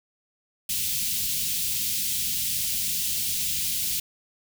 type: band-stop noise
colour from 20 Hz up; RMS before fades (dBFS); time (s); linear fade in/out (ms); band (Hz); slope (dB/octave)
white; -27; 0.69-4; 5; 210 to 2700; 24
effects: none